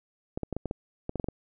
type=clicks; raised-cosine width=2 ms; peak=-18 dBFS; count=11; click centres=0.375 / 0.433 / 0.527 / 0.566 / 0.657 / 0.711 / 1.094 / 1.157 / 1.198 / 1.243 / 1.286 s; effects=none